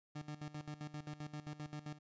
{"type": "tone with tremolo", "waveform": "30% pulse", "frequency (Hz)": 150, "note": "D3", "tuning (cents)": 37, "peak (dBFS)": -40, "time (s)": [0.15, 1.99], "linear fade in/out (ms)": 10, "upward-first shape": "square", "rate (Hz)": 7.6, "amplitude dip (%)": 80, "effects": ["resampled to 16000 Hz"]}